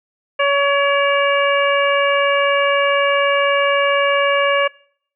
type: harmonic tone with a mistuned harmonic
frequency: 563 Hz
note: C#5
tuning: 27 cents sharp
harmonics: 1 / 2 / 3 / 4 / 5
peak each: -16 / -19 / -21 / -22 / -23 dBFS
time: 0.39-4.68 s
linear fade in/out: 10 ms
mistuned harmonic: 4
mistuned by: +35 cents
effects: noise-tail reverb RT60 0.6 s tail -24 dB re dry